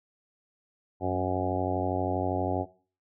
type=harmonic tone with a mistuned harmonic; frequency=92.5 Hz; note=F#2; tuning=in tune; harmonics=1 / 2 / 3 / 4 / 5 / 6 / 7 / 8 / 9; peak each=-33 / -38 / -33 / -33 / -37 / -36 / -35 / -33 / -37 dBFS; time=1-2.66 s; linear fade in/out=50 ms; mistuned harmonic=2; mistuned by=-30 cents; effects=noise-tail reverb RT60 0.4 s tail -18 dB re dry